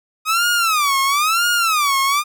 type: tone with vibrato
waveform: sawtooth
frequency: 1244.5 Hz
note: D#6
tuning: in tune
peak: -11 dBFS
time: 0.25-2.24 s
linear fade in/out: 50 ms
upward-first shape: sine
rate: 1 Hz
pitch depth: 240 cents each way
effects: none